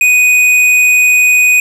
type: tone with hard clipping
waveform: sine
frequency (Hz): 2488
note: D#7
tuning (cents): -1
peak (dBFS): -7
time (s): 0.01-1.6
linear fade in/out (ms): 2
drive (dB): 9
effects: none